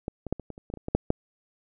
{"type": "clicks", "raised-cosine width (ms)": 2, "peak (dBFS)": [-17, -21, -12, -24, -24, -30, -27, -18, -28, -18, -7, -8], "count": 12, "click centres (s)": [0.081, 0.267, 0.326, 0.397, 0.503, 0.579, 0.701, 0.739, 0.773, 0.884, 0.95, 1.104], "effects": []}